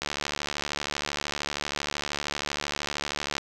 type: click train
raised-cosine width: 0.2 ms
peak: -11 dBFS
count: 246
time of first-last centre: 0.02-3.381 s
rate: 72.9 Hz
effects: none